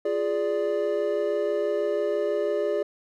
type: chord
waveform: triangle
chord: D diminished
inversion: first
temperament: equal with one note detuned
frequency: 349.2 / 415.3 / 585.6 Hz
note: F4 / Ab4 / D5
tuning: 0 / 0 / -5 cents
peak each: -29 / -24 / -25 dBFS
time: 0.05-2.83 s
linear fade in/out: 5 ms
effects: none